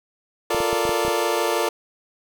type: chord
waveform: 25% pulse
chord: Bb major seventh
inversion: second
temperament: equal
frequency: 349.2 / 440 / 466.2 / 587.3 Hz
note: F4 / A4 / Bb4 / D5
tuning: 0 / 0 / 0 / 0 cents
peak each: -22 dBFS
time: 0.5-1.69 s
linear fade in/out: 5 ms
type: clicks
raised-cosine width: 3 ms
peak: -19 dBFS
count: 7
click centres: 0.547 / 0.604 / 0.73 / 0.853 / 0.893 / 1.05 / 1.081 s
effects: none